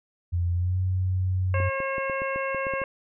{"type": "tone with pitch glide", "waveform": "sine", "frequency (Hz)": [87, 92.71], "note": ["F2", "F#2"], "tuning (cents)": [-6, 4], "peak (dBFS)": -22, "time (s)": [0.32, 1.7], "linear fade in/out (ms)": 20, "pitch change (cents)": 110, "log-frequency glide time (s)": [0.53, 0.78]}
{"type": "harmonic tone", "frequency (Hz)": 540, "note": "C#5", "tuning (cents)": -45, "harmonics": [1, 2, 3, 4, 5], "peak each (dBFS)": [-29, -32, -34, -35, -36], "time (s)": [1.54, 2.84], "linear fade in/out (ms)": 2}
{"type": "clicks", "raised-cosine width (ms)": 2, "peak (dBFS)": -23, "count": 10, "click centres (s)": [1.602, 1.803, 1.982, 2.098, 2.219, 2.36, 2.547, 2.668, 2.737, 2.817]}
{"effects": []}